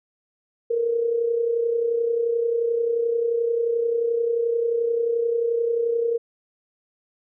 sine tone with amplitude modulation, 466.2 Hz, A#4, in tune, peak -17 dBFS, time 0.7-6.18 s, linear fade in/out 10 ms, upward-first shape sine, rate 31.4 Hz, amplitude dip 55%, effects none

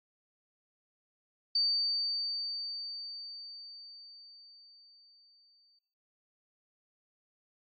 sine tone with exponential decay, 4600 Hz, D8, 37 cents flat, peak -25 dBFS, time 1.55-5.79 s, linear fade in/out 5 ms, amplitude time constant 920 ms, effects noise-tail reverb RT60 1.0 s tail -20 dB re dry + AAC 48 kbps

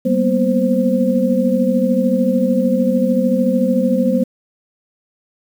sine tone cluster, 193.5 / 234.2 / 247.6 / 522 Hz, G3 / A#3 / B3 / C5, -22 / +8 / +5 / -4 cents, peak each -18 dBFS, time 0.05-4.24 s, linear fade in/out 10 ms, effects 7-bit

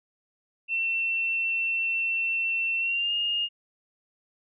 sine tone with pitch glide, 2697 to 2838 Hz, E7 to F7, +39 to +27 cents, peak -24 dBFS, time 0.68-3.49 s, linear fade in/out 50 ms, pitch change +88 cents, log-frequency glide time 2.79-3.13 s, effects none

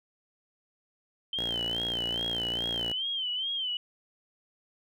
sine tone with vibrato, 3104 Hz, G7, 18 cents flat, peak -29 dBFS, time 1.33-3.77 s, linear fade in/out 2 ms, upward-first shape sine, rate 2.4 Hz, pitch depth 100 cents each way
5% pulse tone, 58.27 Hz, A#1, in tune, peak -26 dBFS, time 1.37-2.93 s, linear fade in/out 10 ms
effects none

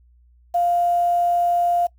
sine tone with quantisation, 698.5 Hz, F5, in tune, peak -16 dBFS, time 0.54-1.87 s, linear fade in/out 10 ms, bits 7, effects noise-tail reverb RT60 0.1 s tail -22 dB re dry + added 60 Hz sine -51 dBFS peak until 1.98 s

